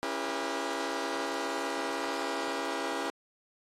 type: chord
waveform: 15% pulse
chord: C# diminished seventh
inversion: none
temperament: just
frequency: 277.2 / 332.6 / 399.1 / 479 Hz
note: C#4 / E4 / G4 / Bb4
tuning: 0 / +16 / +31 / +47 cents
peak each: -31 dBFS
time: 0.03-3.1 s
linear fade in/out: 0 ms
effects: low-pass 8000 Hz 12 dB/octave + AAC 48 kbps